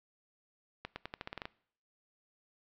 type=accelerating click train; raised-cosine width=0.3 ms; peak=-23 dBFS; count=10; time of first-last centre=0.85-1.455 s; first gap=110 ms; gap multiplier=0.87; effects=noise-tail reverb RT60 0.6 s tail -22 dB re dry + low-pass 5000 Hz 12 dB/octave